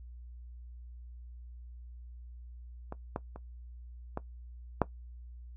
clicks, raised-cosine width 1 ms, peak -25 / -19 / -30 / -20 / -10 dBFS, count 5, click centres 2.924 / 3.161 / 3.36 / 4.174 / 4.817 s, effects noise-tail reverb RT60 0.1 s tail -17 dB re dry + added 60 Hz sine -45 dBFS peak until 5.56 s

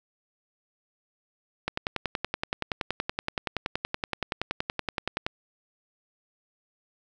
click train, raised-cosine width 0.3 ms, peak -11 dBFS, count 39, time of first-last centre 1.68-5.265 s, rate 10.6 Hz, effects none

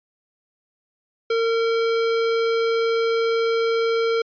square tone, 457 Hz, A#4, 34 cents flat, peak -19 dBFS, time 1.3-4.22 s, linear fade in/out 5 ms, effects resampled to 11025 Hz

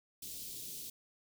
white band-stop noise, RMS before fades -45 dBFS, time 0.22-0.9 s, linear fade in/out 5 ms, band 410 to 3300 Hz, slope 24 dB/octave, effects none

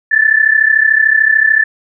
sine tone pair together, 1738.5 / 1772 Hz, A6 / A6, -21 / +12 cents, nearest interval unison, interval 33 cents, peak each -10 dBFS, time 0.11-1.64 s, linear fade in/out 10 ms, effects none

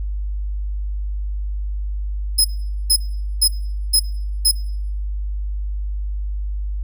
20% pulse tone bursts, 5110 Hz, D#8, 45 cents sharp, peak -6 dBFS, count 5, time 2.38-4.515 s, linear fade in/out 10 ms, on 67 ms, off 450 ms, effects noise-tail reverb RT60 0.7 s tail -22 dB re dry + added 50 Hz sine -21 dBFS peak until 6.83 s

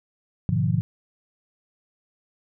sine chord, G# diminished seventh, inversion none, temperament equal with one note detuned, 103.83 / 123.47 / 150.7 / 174.61 Hz, G#2 / B2 / D3 / F3, 0 / 0 / +45 / 0 cents, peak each -25 dBFS, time 0.49-0.81 s, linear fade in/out 0 ms, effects none

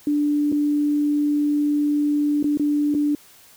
sine tone with dropouts, 293.7 Hz, D4, in tune, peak -17 dBFS, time 0.07-3.15 s, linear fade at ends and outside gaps 2 ms, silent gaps 0.518-0.524 / 2.428-2.442 / 2.573-2.596 / 2.942-2.948 s, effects white hiss -50 dBFS RMS until 3.56 s

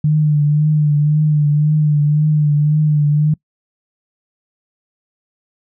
sine tone with vibrato, 150.1 Hz, D3, 38 cents sharp, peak -10 dBFS, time 0.04-3.34 s, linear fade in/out 5 ms, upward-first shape triangle, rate 1.9 Hz, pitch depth 45 cents each way, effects noise-tail reverb RT60 0.1 s tail -25 dB re dry

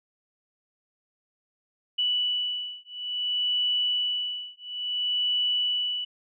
sine beating tone pair, 2960 / 2960.58 Hz, F#7 / F#7, 0 / 0 cents, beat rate 0.58 Hz, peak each -28 dBFS, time 1.98-6.05 s, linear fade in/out 10 ms, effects none

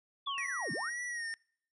sine linear two-way sweep, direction down then up, 3520 to 122 to 1669 Hz, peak -37 dBFS, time 0.26-0.9 s, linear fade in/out 10 ms, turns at 0.72 s
sine tone with exponential decay, 1108.7 Hz, C#6, in tune, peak -33 dBFS, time 0.27-0.92 s, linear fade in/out 5 ms, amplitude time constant 140 ms
square tone with vibrato, 1885 Hz, A#6, 19 cents sharp, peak -37 dBFS, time 0.38-1.34 s, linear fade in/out 0 ms, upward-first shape sine, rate 1.9 Hz, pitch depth 63 cents each way
effects noise-tail reverb RT60 0.6 s tail -26 dB re dry + resampled to 24000 Hz

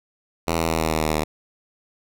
5% pulse tone with pitch steps, 83 / 81.95 / 80.92 / 79.9 / 78.89 / 77.89 / 76.91 Hz, E2 / E2 / E2 / D#2 / D#2 / D#2 / D#2, +12 / -10 / -32 / +47 / +24 / +2 / -20 cents, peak -9 dBFS, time 0.47-1.24 s, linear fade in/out 10 ms, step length 110 ms, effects none

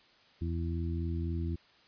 harmonic tone, 83.8 Hz, E2, 29 cents sharp, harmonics 1 / 2 / 3 / 4, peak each -32 / -39 / -42 / -41 dBFS, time 0.41-1.56 s, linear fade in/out 10 ms, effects white hiss -62 dBFS RMS until 1.87 s + resampled to 11025 Hz

